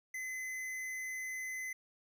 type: tone with tanh clipping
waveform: sine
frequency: 2036 Hz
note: C7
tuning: 48 cents flat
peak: -40 dBFS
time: 0.14-1.73 s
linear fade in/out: 5 ms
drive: 17 dB
effects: none